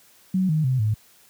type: tone with pitch steps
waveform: sine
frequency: 187.2 / 155.61 / 129.35 / 107.52 Hz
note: F#3 / D#3 / C3 / A2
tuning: +20 / +1 / -19 / -39 cents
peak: -18 dBFS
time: 0.34-0.94 s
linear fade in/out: 5 ms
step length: 150 ms
effects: white hiss -55 dBFS RMS until 1.29 s + high-pass 60 Hz 12 dB/octave